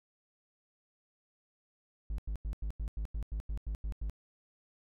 triangle tone bursts, 52.5 Hz, G#1, 19 cents sharp, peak -31 dBFS, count 12, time 2.1-4.097 s, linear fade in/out 0 ms, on 83 ms, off 91 ms, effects none

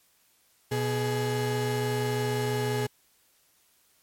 35% pulse tone pair together, 123.47 / 419.2 Hz, B2 / G#4, 0 / +16 cents, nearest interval octave + major sixth, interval 2116 cents, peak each -27 dBFS, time 0.71-2.87 s, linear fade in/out 10 ms, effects white hiss -65 dBFS RMS until 4.02 s + MP3 64 kbps

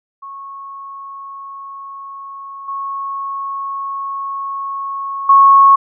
sine tone with level steps, 1100 Hz, C#6, 14 cents flat, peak -28 / -20 / -4 dBFS, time 0.22-5.76 s, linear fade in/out 10 ms, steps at 2.68 / 5.29 s, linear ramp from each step 5 ms, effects none

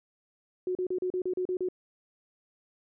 sine tone bursts, 366.1 Hz, F#4, 18 cents flat, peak -27 dBFS, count 9, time 0.67-1.687 s, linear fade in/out 2 ms, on 81 ms, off 36 ms, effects none

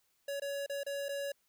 square tone with dropouts, 562 Hz, C#5, 24 cents sharp, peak -36 dBFS, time 0.28-1.32 s, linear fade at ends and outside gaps 5 ms, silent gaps 0.399-0.419 / 0.663-0.696 / 0.834-0.864 / 1.085-1.09 s, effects white hiss -75 dBFS RMS until 1.48 s

